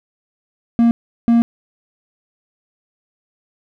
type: tone bursts at uneven times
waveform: triangle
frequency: 233.5 Hz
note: A#3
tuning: 3 cents sharp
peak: -7 dBFS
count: 2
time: 0.79-0.91 / 1.28-1.42 s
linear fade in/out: 0 ms
effects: none